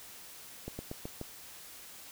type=slowing click train; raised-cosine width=2 ms; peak=-25 dBFS; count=5; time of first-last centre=0.68-1.213 s; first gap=110 ms; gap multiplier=1.13; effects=white hiss -50 dBFS RMS until 2.11 s